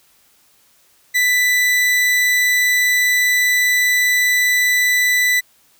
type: tone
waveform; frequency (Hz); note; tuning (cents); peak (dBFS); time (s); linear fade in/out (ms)
40% pulse; 1985; B6; +8; -12; 1.14-5.41; 20
effects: white hiss -55 dBFS RMS until 5.79 s